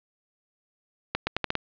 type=accelerating click train; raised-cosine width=0.3 ms; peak=-9 dBFS; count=6; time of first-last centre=1.15-1.553 s; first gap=120 ms; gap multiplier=0.8; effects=resampled to 11025 Hz + 7-bit